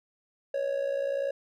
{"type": "tone with amplitude modulation", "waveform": "triangle", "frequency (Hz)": 554.4, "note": "C#5", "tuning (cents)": 0, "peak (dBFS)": -22, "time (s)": [0.54, 1.31], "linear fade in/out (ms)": 5, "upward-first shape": "sine", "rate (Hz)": 60.4, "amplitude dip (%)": 70, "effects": []}